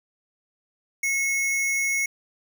square tone pair together, 2184 / 5797 Hz, C#7 / F#8, -26 / -36 cents, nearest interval octave + perfect fourth, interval 1690 cents, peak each -23 / -33 dBFS, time 1.03-2.06 s, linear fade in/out 5 ms, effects none

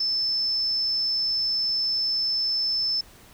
sine tone, 5270 Hz, E8, 1 cent flat, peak -22 dBFS, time 0-3.01 s, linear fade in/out 5 ms, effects pink hiss -51 dBFS RMS until 3.33 s

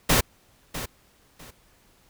pink noise with echo, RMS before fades -19 dBFS, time 0.09-0.21 s, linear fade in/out 10 ms, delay 650 ms, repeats 2, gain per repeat -13 dB, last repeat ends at 1.51 s, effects pink hiss -60 dBFS RMS until 2.09 s

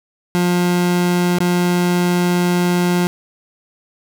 30% pulse tone with dropouts, 177 Hz, F3, 23 cents sharp, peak -11 dBFS, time 0.35-3.07 s, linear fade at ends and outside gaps 0 ms, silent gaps 1.385-1.404 s, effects none

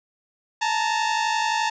sawtooth tone pair together, 867.4 / 919 Hz, A5 / A#5, -25 / -25 cents, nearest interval minor second, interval 100 cents, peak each -20 dBFS, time 0.61-1.7 s, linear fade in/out 10 ms, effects resampled to 16000 Hz + 9-bit

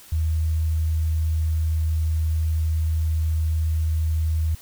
sine tone, 79.5 Hz, D#2, 38 cents sharp, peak -19 dBFS, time 0.12-4.55 s, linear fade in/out 5 ms, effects white hiss -47 dBFS RMS until 4.61 s

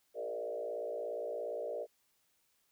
sine tone with frequency modulation, 531 Hz, C5, 25 cents sharp, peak -36 dBFS, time 0.14-1.87 s, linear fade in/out 50 ms, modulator 57.2 Hz, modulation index 2, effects white hiss -75 dBFS RMS until 2.71 s

